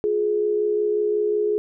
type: tone pair together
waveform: sine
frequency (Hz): 354.9 / 420.4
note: F4 / G#4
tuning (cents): +28 / +21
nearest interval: minor third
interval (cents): 293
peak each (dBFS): -27 / -19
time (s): 0.04-1.58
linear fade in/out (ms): 0
effects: none